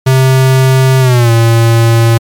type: tone with pitch glide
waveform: square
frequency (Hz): 131.5 to 115.14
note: C3 to A#2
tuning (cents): +9 to -21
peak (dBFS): -5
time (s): 0.06-2.18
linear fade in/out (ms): 10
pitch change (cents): -230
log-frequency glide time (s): 1-1.31
effects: MP3 96 kbps